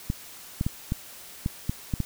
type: clicks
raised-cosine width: 5 ms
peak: -13 dBFS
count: 8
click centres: 0.101 / 0.611 / 0.665 / 0.921 / 1.461 / 1.695 / 1.938 / 2.003 s
effects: white hiss -45 dBFS RMS until 2.05 s